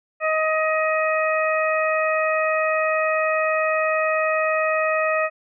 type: harmonic tone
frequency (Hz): 629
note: D#5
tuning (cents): +19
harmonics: 1 / 2 / 3 / 4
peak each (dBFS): -21 / -24 / -26 / -27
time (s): 0.2-5.3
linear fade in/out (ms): 50
effects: none